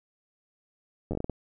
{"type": "slowing click train", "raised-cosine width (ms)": 2, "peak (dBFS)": -18, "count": 8, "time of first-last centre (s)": [1.11, 1.297], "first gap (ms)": 10, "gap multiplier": 1.32, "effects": []}